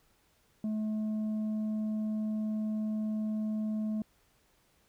sine tone with tanh clipping, 215.4 Hz, A3, 37 cents flat, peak -31 dBFS, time 0.64-4.02 s, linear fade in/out 2 ms, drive 4 dB, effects pink hiss -69 dBFS RMS until 4.88 s

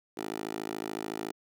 10% pulse tone with high-pass filter, 53.8 Hz, A1, 38 cents flat, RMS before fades -37 dBFS, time 0.17-1.32 s, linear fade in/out 5 ms, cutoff 370 Hz, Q 1.9, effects none

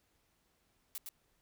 blue noise with echo, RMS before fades -42 dBFS, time 0.95-0.98 s, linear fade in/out 0 ms, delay 110 ms, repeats 1, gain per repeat -3 dB, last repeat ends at 1.09 s, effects pink hiss -75 dBFS RMS until 1.41 s

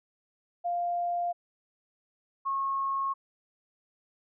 sine tone pair in turn, 698.5 / 1089.6 Hz, F5 / C#6, 0 / -30 cents, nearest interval minor sixth, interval 770 cents, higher second, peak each -27 dBFS, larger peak neither, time 0.64-1.33 / 2.45-3.14 s, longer neither, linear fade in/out 20 ms, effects none

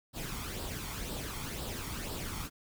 pink noise with flanger, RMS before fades -39 dBFS, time 0.13-2.5 s, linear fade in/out 50 ms, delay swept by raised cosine 0.23 to 0.92 ms, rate 2 Hz, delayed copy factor +0.55, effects none

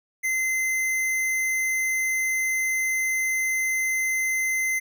square tone, 2065 Hz, C7, 23 cents flat, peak -23 dBFS, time 0.23-4.8 s, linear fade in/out 20 ms, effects none

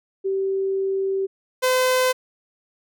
sine / sawtooth tone pair in turn, 387 / 511.1 Hz, G4 / C5, -22 / -41 cents, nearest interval perfect fourth, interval 481 cents, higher second, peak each -20 / -13 dBFS, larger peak second, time 0.24-1.27 / 1.62-2.13 s, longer first, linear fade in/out 20 ms, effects none

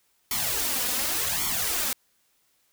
white noise with flanger, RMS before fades -27 dBFS, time 0.31-1.93 s, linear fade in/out 2 ms, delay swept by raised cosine 0.9 to 4.1 ms, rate 0.88 Hz, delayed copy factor +0.8, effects white hiss -68 dBFS RMS until 2.72 s

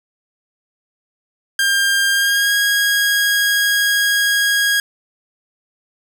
sawtooth tone with pitch glide, 1600 to 1641.2 Hz, G6 to G#6, +35 to -21 cents, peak -10 dBFS, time 1.59-4.8 s, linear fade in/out 2 ms, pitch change +44 cents, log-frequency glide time 2.11-2.54 s, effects none

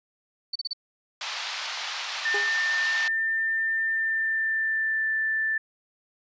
sine tone bursts, 4513 Hz, C#8, 30 cents sharp, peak -27 dBFS, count 4, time 0.53-0.733 s, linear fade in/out 5 ms, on 26 ms, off 33 ms
white band-pass noise, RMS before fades -33 dBFS, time 1.21-3.08 s, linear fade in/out 2 ms, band 750 to 4900 Hz, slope 24 dB/octave
sine tone with pitch glide, 1795 to 1766.2 Hz, A6 to A6, +34 to +6 cents, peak -23 dBFS, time 2.25-5.58 s, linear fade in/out 5 ms, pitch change -28 cents, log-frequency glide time 3.89-5.09 s
25% pulse tone with exponential decay, 408.6 Hz, G#4, 28 cents flat, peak -22 dBFS, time 2.34-2.57 s, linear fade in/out 5 ms, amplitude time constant 48 ms
effects resampled to 16000 Hz

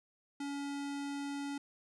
square tone, 282.6 Hz, C#4, 34 cents sharp, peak -38 dBFS, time 0.4-1.58 s, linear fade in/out 5 ms, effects resampled to 24000 Hz

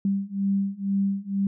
sine beating tone pair, 196 / 198.1 Hz, G3 / G3, 0 / +18 cents, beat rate 2.1 Hz, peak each -26 / -25 dBFS, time 0.05-1.47 s, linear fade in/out 2 ms, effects none

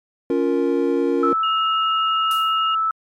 triangle chord, Bb minor, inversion first, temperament just, 279.7 / 349.6 / 466.2 Hz, Db4 / F4 / Bb4, +16 / +2 / 0 cents, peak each -19 dBFS, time 0.3-1.33 s, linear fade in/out 2 ms
sine tone, 1312 Hz, E6, 9 cents flat, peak -17 dBFS, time 1.23-2.91 s, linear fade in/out 2 ms
sine tone with vibrato, 2848 Hz, F7, 33 cents sharp, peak -24 dBFS, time 1.43-2.75 s, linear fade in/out 5 ms, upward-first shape triangle, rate 12 Hz, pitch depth 9 cents each way
violet noise with exponential decay, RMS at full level -27 dBFS, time 2.31-2.63 s, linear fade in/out 1 ms, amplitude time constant 68 ms
effects MP3 64 kbps

